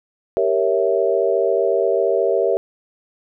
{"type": "chord", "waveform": "sine", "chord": "G diminished seventh", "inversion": "none", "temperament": "equal", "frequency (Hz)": [392, 466.2, 554.4, 659.3], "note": ["G4", "Bb4", "Db5", "Fb5"], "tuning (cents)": [0, 0, 0, 0], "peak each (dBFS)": [-20, -20, -21, -21], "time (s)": [0.37, 2.57], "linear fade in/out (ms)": 0, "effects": []}